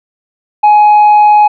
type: tone with tanh clipping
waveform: sine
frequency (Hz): 839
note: G#5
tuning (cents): +17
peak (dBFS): -3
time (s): 0.63-1.48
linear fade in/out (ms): 10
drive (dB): 2
effects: none